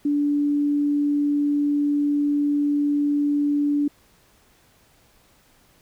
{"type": "tone", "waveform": "sine", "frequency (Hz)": 290.2, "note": "D4", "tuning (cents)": -21, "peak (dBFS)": -18, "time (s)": [0.05, 3.88], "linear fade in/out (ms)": 5, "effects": ["pink hiss -58 dBFS RMS until 5.81 s"]}